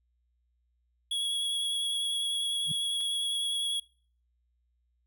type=tone with vibrato; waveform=square; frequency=3339 Hz; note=G#7; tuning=9 cents sharp; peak=-29 dBFS; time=1.11-3.8 s; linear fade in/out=5 ms; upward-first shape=triangle; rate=10 Hz; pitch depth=17 cents each way
type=tone with exponential growth; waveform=sine; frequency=153 Hz; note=D#3; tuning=29 cents flat; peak=-31 dBFS; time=2.64-2.72 s; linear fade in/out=5 ms; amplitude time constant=16 ms
type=clicks; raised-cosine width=0.2 ms; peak=-36 dBFS; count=2; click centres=3.005 / 3.011 s
effects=noise-tail reverb RT60 0.5 s tail -25 dB re dry + added 60 Hz sine -70 dBFS peak until 5.06 s